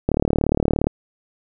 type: click train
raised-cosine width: 2 ms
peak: -4 dBFS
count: 30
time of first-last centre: 0.09-0.87 s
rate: 37.2 Hz
effects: none